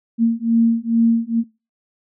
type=beating tone pair; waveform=sine; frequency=228.7 / 231 Hz; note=A#3 / A#3; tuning=-33 / -16 cents; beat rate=2.3 Hz; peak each=-16 dBFS; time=0.18-1.44 s; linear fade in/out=50 ms; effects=noise-tail reverb RT60 0.3 s tail -24 dB re dry